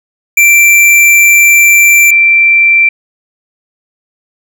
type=tone pair in turn; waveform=square / sine; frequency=2349 / 2349 Hz; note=D7 / D7; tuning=0 / 0 cents; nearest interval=unison; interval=0 cents; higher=neither; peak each=-3 dBFS; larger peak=neither; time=0.37-2.11 / 2.11-2.89 s; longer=first; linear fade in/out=5 ms; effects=none